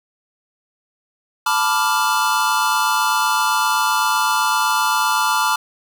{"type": "chord", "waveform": "square", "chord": "B half-diminished seventh", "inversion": "third", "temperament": "equal", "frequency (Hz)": [880, 987.8, 1174.7, 1396.9], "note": ["A5", "B5", "D6", "F6"], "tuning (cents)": [0, 0, 0, 0], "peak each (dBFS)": -22, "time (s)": [1.46, 5.56], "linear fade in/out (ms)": 5, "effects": []}